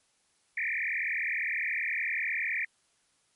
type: tone with frequency modulation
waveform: sine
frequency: 2093 Hz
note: C7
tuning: in tune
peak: -28 dBFS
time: 0.57-2.65 s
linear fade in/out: 5 ms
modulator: 39.7 Hz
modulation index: 7.7
effects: white hiss -70 dBFS RMS until 3.35 s + MP3 48 kbps